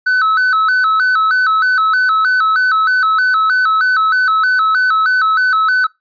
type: tone with vibrato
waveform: triangle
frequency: 1396.9 Hz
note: F6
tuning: in tune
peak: -8 dBFS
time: 0.06-5.87 s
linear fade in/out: 10 ms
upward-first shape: square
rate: 3.2 Hz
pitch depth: 130 cents each way
effects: noise-tail reverb RT60 0.2 s tail -24 dB re dry + resampled to 11025 Hz